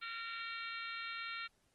harmonic tone, 459.1 Hz, A#4, 26 cents flat, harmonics 3 / 4 / 5 / 6 / 7 / 8 / 9, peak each -45 / -49 / -47 / -50 / -54 / -52 / -52 dBFS, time 0.01-1.48 s, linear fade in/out 20 ms, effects pink hiss -75 dBFS RMS until 1.74 s + Opus 24 kbps

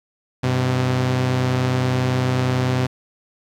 sawtooth tone pair together, 97.98 / 127.5 Hz, G2 / C3, 0 / -44 cents, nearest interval perfect fourth, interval 456 cents, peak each -22 / -14 dBFS, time 0.43-2.87 s, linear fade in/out 10 ms, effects low-pass 6000 Hz 12 dB/octave + 9-bit

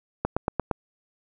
click train, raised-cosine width 1 ms, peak -9 dBFS, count 5, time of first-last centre 0.25-0.712 s, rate 8.65 Hz, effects none

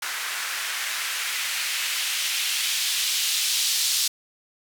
blue noise with band-pass filter sweep, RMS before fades -26 dBFS, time 0.02-4.08 s, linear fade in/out 5 ms, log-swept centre 1400 to 4300 Hz, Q 1.3, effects none

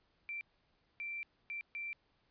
sine tone bursts at uneven times, 2349 Hz, D7, in tune, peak -39 dBFS, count 4, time 0.29-0.41 / 1-1.23 / 1.5-1.61 / 1.75-1.93 s, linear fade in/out 0 ms, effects pink hiss -75 dBFS RMS until 2.3 s + resampled to 11025 Hz

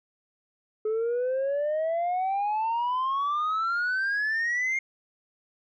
sine exponential sweep, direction up, 427.4 to 2141 Hz, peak -22 dBFS, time 0.85-4.79 s, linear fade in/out 5 ms, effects tanh soft clip ceiling -23 dBFS

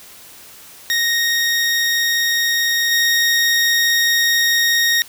20% pulse tone with level steps, 1864.7 Hz, A#6, in tune, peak -10 / -8 dBFS, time 0.9-5.02 s, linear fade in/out 0 ms, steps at 2.91 s, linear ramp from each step 10 ms, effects white hiss -41 dBFS RMS until 5.08 s

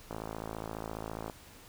click train, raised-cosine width 1 ms, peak -24 dBFS, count 66, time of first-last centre 0.11-1.298 s, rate 54.7 Hz, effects pink hiss -54 dBFS RMS until 1.68 s

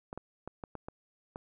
clicks, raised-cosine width 1 ms, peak -26 dBFS, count 7, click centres 0.129 / 0.176 / 0.476 / 0.638 / 0.753 / 0.885 / 1.359 s, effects none

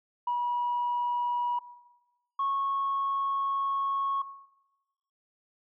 sine tone pair in turn, 968 / 1099.4 Hz, B5 / C#6, -35 / -15 cents, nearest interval major second, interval 220 cents, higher second, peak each -25 / -25 dBFS, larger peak neither, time 0.27-1.59 / 2.39-4.22 s, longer second, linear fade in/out 5 ms, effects noise-tail reverb RT60 1.0 s tail -17 dB re dry + tanh soft clip ceiling -22 dBFS

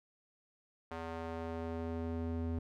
square tone with band-pass filter sweep, 82.41 Hz, E2, in tune, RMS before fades -39 dBFS, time 0.91-2.59 s, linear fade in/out 5 ms, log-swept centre 920 to 200 Hz, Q 0.82, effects none

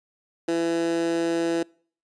15% pulse tone with high-pass filter, 167.3 Hz, E3, 26 cents sharp, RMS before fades -24 dBFS, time 0.48-1.63 s, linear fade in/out 5 ms, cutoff 350 Hz, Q 3, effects noise-tail reverb RT60 0.5 s tail -26 dB re dry + resampled to 22050 Hz

